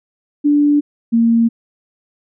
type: tone pair in turn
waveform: sine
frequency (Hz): 292 / 230.6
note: D4 / A#3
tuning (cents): -10 / -19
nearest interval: major third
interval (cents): 409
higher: first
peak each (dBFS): -9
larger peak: neither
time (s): 0.44-0.81 / 1.12-1.49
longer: neither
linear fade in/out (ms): 20
effects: none